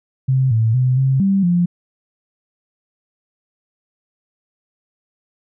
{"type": "tone with pitch steps", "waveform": "sine", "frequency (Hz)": [131.5, 112, 127.6, 133.4, 195.3, 175.1], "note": ["C3", "A2", "C3", "C3", "G3", "F3"], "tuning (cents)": [9, 31, -43, 34, -6, 5], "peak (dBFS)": -12, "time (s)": [0.28, 1.66], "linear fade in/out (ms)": 10, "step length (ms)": 230, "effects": []}